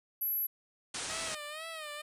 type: tone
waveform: sine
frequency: 11660 Hz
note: F#9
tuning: 26 cents flat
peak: -30 dBFS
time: 0.21-0.47 s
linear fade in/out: 10 ms
type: low-pass noise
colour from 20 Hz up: white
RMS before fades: -39 dBFS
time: 0.94-1.35 s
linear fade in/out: 5 ms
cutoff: 9700 Hz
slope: 96 dB/octave
type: tone with vibrato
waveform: 10% pulse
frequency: 622.3 Hz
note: D#5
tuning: in tune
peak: -32 dBFS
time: 1.09-2.02 s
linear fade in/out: 10 ms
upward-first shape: sine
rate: 2.1 Hz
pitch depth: 97 cents each way
effects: resampled to 32000 Hz